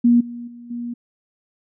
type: tone with level steps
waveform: sine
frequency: 238.7 Hz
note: A#3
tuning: 41 cents sharp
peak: -10 / -29 / -36 / -25 dBFS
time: 0.04-0.94 s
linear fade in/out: 10 ms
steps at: 0.2 / 0.47 / 0.7 s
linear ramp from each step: 10 ms
effects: none